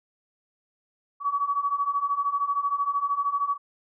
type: beating tone pair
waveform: sine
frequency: 1127 / 1140 Hz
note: C#6 / C#6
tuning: +28 / +48 cents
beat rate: 13 Hz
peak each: -28 / -25 dBFS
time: 1.2-3.58 s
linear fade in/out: 50 ms
effects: none